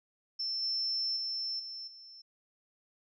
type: tone with level steps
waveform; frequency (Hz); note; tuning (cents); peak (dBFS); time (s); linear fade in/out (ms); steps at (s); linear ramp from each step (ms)
sine; 5340; E8; +22; -32 / -30 / -33 / -40 / -49; 0.39-2.22; 10; 0.62 / 1.16 / 1.59 / 1.87; 10
effects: none